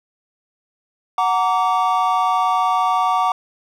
triangle chord, Gb augmented, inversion none, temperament just, 740 / 925 / 1156.2 Hz, Gb5 / Bb5 / D6, 0 / -14 / -27 cents, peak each -17 / -19 / -17 dBFS, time 1.18-3.32 s, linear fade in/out 2 ms, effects none

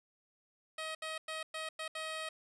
10% pulse tone bursts at uneven times, 633 Hz, D#5, 30 cents sharp, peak -30 dBFS, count 6, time 0.78-0.95 / 1.02-1.18 / 1.28-1.43 / 1.54-1.69 / 1.79-1.88 / 1.95-2.29 s, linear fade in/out 5 ms, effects resampled to 22050 Hz

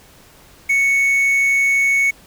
triangle tone with quantisation, 2217 Hz, C#7, in tune, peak -11 dBFS, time 0.69-2.11 s, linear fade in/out 10 ms, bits 6, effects pink hiss -47 dBFS RMS until 2.26 s

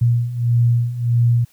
sine beating tone pair, 117.9 / 119.5 Hz, A#2 / A#2, +20 / +43 cents, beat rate 1.6 Hz, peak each -19 / -15 dBFS, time 0.01-1.45 s, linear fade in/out 10 ms, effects white hiss -56 dBFS RMS until 1.52 s

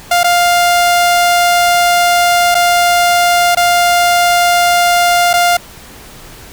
sawtooth tone with dropouts, 701 Hz, F5, 6 cents sharp, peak -4 dBFS, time 0.11-5.57 s, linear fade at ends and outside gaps 5 ms, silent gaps 0.233-0.242 / 2.546-2.55 / 3.55-3.57 / 5.332-5.337 s, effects pink hiss -35 dBFS RMS until 6.52 s

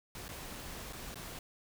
pink noise with dropouts, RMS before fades -45 dBFS, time 0.15-1.39 s, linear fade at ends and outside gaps 2 ms, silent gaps 0.282-0.289 / 0.927-0.931 / 1.144-1.156 s, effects none

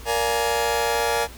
sawtooth chord, Bb dominant seventh, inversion none, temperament just, 466.2 / 582.7 / 699.2 / 839.1 Hz, Bb4 / D5 / F5 / Ab5, 0 / -14 / +2 / +18 cents, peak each -20 / -24 / -25 / -21 dBFS, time 0.05-1.28 s, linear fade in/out 50 ms, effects added 60 Hz sine -40 dBFS peak until 1.37 s + pink hiss -43 dBFS RMS until 1.37 s

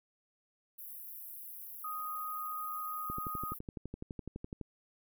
pink high-pass noise, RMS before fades -47 dBFS, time 0.78-3.59 s, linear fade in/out 10 ms, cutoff 11000 Hz, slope 96 dB/octave
sine tone, 1244.5 Hz, D#6, in tune, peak -37 dBFS, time 1.84-3.54 s, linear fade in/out 5 ms
click train, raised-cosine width 3 ms, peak -28 dBFS, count 19, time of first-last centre 3.1-4.613 s, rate 11.9 Hz
effects none

